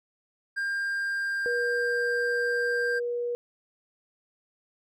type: tone with pitch glide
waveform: triangle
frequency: 1600 to 1588 Hz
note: G6 to G6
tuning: +35 to +22 cents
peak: -25 dBFS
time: 0.56-3 s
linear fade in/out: 20 ms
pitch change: -13 cents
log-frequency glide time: 0.72-2.34 s
type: tone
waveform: sine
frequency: 480.8 Hz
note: B4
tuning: 46 cents flat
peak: -27 dBFS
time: 1.46-3.35 s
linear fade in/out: 0 ms
effects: none